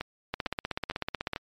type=two click trains; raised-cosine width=0.3 ms; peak=-14 / -16 dBFS; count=17 / 4; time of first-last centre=0.34-1.334 / 0.01-1.361 s; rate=16.1 / 2.22 Hz; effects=MP3 64 kbps